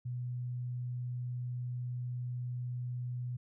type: tone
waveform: sine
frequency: 123.47 Hz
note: B2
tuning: in tune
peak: -35 dBFS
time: 0.05-3.37 s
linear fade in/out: 10 ms
effects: none